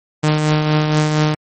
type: tone with tremolo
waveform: sawtooth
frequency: 152.8 Hz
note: D#3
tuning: 31 cents flat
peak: -7 dBFS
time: 0.23-1.35 s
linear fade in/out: 10 ms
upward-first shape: triangle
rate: 4.3 Hz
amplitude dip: 45%
effects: MP3 32 kbps